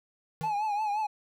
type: tone with exponential decay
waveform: square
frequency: 158.9 Hz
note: D#3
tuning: 37 cents sharp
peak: -32 dBFS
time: 0.41-0.59 s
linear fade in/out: 0 ms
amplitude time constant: 38 ms
type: tone with vibrato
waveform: triangle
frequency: 842 Hz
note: G#5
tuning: 24 cents sharp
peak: -25 dBFS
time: 0.43-1.07 s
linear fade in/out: 10 ms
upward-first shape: triangle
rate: 5.7 Hz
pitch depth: 84 cents each way
effects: none